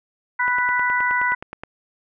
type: harmonic tone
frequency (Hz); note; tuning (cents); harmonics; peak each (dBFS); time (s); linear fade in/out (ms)
493.9; B4; 0; 2 / 3 / 4; -22 / -22 / -22; 0.39-1.35; 10
type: click train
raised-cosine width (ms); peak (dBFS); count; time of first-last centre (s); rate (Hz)
0.5; -17; 12; 0.48-1.635; 9.52
effects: none